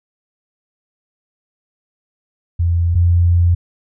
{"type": "tone pair in turn", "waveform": "sine", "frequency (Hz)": [85.4, 86.69], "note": ["F2", "F2"], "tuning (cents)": [-38, -12], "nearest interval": "unison", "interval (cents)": 26, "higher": "second", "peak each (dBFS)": [-12, -9], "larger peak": "second", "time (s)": [[2.59, 2.95], [2.95, 3.55]], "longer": "second", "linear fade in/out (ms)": 10, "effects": []}